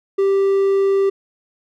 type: tone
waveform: triangle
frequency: 392 Hz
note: G4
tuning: in tune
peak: -11 dBFS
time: 0.18-1.1 s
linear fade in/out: 10 ms
effects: none